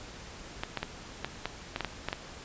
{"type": "clicks", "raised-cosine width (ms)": 0.3, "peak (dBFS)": -15, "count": 10, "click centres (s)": [0.635, 0.773, 0.83, 1.246, 1.456, 1.761, 1.807, 1.847, 2.086, 2.129], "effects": ["pink hiss -46 dBFS RMS until 2.44 s", "resampled to 16000 Hz"]}